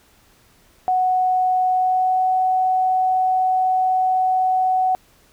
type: tone with pitch glide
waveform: sine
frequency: 740 to 746 Hz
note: F#5 to F#5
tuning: 0 to +14 cents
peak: -15 dBFS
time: 0.88-4.95 s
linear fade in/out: 0 ms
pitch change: +14 cents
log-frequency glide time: 1.71-2.27 s
effects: pink hiss -55 dBFS RMS until 5.32 s